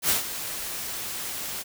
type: noise with ADSR envelope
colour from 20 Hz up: white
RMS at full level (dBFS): -21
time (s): 0.02-1.64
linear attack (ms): 75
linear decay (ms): 130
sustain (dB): -12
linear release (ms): 34
effects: none